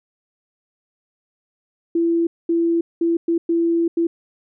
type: tone bursts at uneven times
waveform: sine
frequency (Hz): 335.7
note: E4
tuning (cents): +32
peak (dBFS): -15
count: 6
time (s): 1.95-2.27 / 2.49-2.81 / 3.01-3.17 / 3.28-3.38 / 3.49-3.88 / 3.97-4.07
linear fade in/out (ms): 5
effects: none